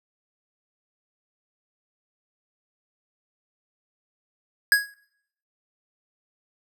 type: tone with exponential decay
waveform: square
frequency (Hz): 1660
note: G#6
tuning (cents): -1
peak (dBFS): -12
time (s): 4.72-4.94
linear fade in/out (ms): 1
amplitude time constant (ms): 46
effects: noise-tail reverb RT60 0.7 s tail -23 dB re dry